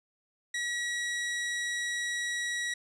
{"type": "tone", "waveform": "sawtooth", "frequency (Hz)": 1919, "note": "A#6", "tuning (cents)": 50, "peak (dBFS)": -27, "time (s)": [0.54, 2.74], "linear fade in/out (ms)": 5, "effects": ["resampled to 22050 Hz", "11-bit"]}